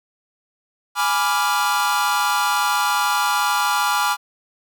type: chord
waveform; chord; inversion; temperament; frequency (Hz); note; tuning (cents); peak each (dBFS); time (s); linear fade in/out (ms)
45% pulse; G# diminished seventh; none; equal; 830.6 / 987.8 / 1174.7 / 1396.9; G#5 / B5 / D6 / F6; 0 / 0 / 0 / 0; -23; 0.95-4.17; 50
effects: none